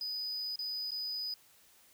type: tone with dropouts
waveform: triangle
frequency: 4978 Hz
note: D#8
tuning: in tune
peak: -34 dBFS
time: 0.01-1.34 s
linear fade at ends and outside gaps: 2 ms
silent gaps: 0.558-0.59 / 0.908-0.917 s
effects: white hiss -63 dBFS RMS until 1.93 s